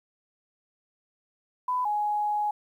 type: tone pair in turn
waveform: sine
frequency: 1000 / 835.8 Hz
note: B5 / G#5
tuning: +21 / +11 cents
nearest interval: minor third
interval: 310 cents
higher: first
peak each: -24 / -24 dBFS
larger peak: neither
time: 1.68-1.85 / 1.85-2.51 s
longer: second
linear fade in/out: 5 ms
effects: 10-bit